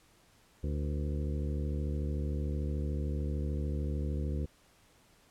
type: harmonic tone with a mistuned harmonic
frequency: 73.42 Hz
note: D2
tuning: in tune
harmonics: 1 / 2 / 3 / 4 / 5 / 6 / 7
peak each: -32 / -38 / -42 / -44 / -46 / -48 / -49 dBFS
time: 0.63-4.46 s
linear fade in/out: 10 ms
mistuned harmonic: 6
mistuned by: +72 cents
effects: pink hiss -64 dBFS RMS until 5.3 s + low-pass 12000 Hz 12 dB/octave